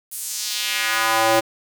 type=tone with high-pass filter sweep; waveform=square; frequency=112.2 Hz; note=A2; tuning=34 cents sharp; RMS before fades=-21 dBFS; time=0.11-1.41 s; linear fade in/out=20 ms; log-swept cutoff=11000 to 480 Hz; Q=1.5; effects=7-bit